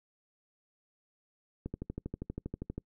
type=click train; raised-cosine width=3 ms; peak=-24 dBFS; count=15; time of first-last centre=1.66-2.78 s; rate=12.5 Hz; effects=noise-tail reverb RT60 0.1 s tail -26 dB re dry